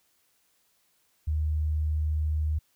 sine tone, 76.8 Hz, D#2, 22 cents flat, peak -24 dBFS, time 1.27-2.59 s, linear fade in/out 10 ms, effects white hiss -69 dBFS RMS until 2.75 s

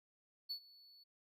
triangle tone with ADSR envelope, 4435 Hz, C#8, in tune, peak -37 dBFS, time 0.49-1.04 s, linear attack 19 ms, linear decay 83 ms, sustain -22 dB, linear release 13 ms, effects none

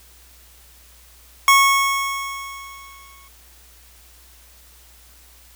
25% pulse tone with exponential decay, 1100 Hz, C#6, 14 cents flat, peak -5 dBFS, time 1.48-3.28 s, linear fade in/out 1 ms, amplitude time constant 390 ms, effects added 60 Hz sine -50 dBFS peak until 5.55 s + white hiss -50 dBFS RMS until 5.55 s

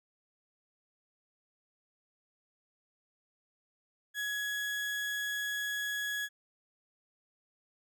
35% pulse tone, 1676 Hz, G#6, 15 cents sharp, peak -31 dBFS, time 4.14-6.29 s, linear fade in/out 50 ms, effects none

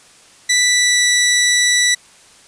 15% pulse tone with pitch glide, 1975.5 to 1963 Hz, B6 to B6, 0 to -11 cents, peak -5 dBFS, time 0.49-1.95 s, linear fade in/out 10 ms, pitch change -11 cents, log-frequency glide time 0.61-1.05 s, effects white hiss -46 dBFS RMS until 2.47 s + resampled to 22050 Hz

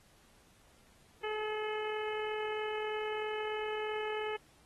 harmonic tone, 428.4 Hz, A4, 46 cents flat, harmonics 1 / 2 / 3 / 4 / 5 / 6 / 7, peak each -36 / -42 / -46 / -47 / -47 / -50 / -48 dBFS, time 1.23-4.37 s, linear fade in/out 10 ms, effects pink hiss -65 dBFS RMS until 4.65 s + AAC 32 kbps

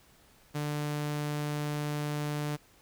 sawtooth tone, 148.2 Hz, D3, 16 cents sharp, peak -27 dBFS, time 0.54-2.57 s, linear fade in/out 20 ms, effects pink hiss -61 dBFS RMS until 2.81 s

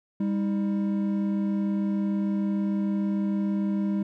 triangle tone pair together, 200 / 317.8 Hz, G3 / D#4, +35 / +37 cents, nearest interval minor sixth, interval 802 cents, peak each -22 / -30 dBFS, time 0.2-4.03 s, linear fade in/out 5 ms, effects none

